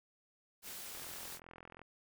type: noise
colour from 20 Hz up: white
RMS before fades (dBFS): -47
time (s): 0.62-1.4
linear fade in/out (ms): 50
type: click train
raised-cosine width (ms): 0.5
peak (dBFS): -37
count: 38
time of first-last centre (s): 0.95-1.817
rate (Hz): 42.7
effects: none